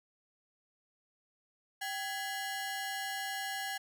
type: ring-modulated tone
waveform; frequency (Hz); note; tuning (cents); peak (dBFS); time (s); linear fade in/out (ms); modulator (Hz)
sawtooth; 1226; D#6; -26; -29; 1.81-3.78; 10; 444
effects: none